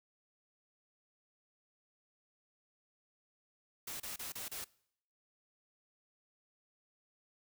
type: noise bursts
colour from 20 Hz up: white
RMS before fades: -43 dBFS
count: 5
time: 3.87-4.644 s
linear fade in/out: 5 ms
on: 130 ms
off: 31 ms
effects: noise-tail reverb RT60 0.7 s tail -23 dB re dry